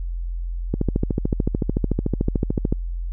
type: click train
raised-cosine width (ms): 3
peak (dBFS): -7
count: 28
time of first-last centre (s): 0.74-2.725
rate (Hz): 13.6
effects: added 43 Hz sine -24 dBFS peak until 3.12 s